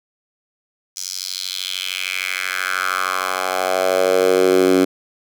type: tone with high-pass filter sweep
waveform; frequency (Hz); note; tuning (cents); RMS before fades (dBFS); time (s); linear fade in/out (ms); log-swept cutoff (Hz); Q
10% pulse; 93; F#2; +9; -19; 0.96-4.85; 10; 5900 to 290; 3.2
effects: none